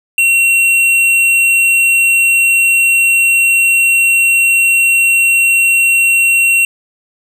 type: tone with hard clipping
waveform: triangle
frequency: 2733 Hz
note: F7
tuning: 38 cents flat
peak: -9 dBFS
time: 0.18-6.65 s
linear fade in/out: 2 ms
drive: 13 dB
effects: none